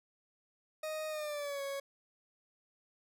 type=tone with pitch glide; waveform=40% pulse; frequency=622.3 to 554.4 Hz; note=D#5 to C#5; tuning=0 to 0 cents; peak=-36 dBFS; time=0.83-1.8 s; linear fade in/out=5 ms; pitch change=-200 cents; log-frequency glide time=1.09-1.62 s; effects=none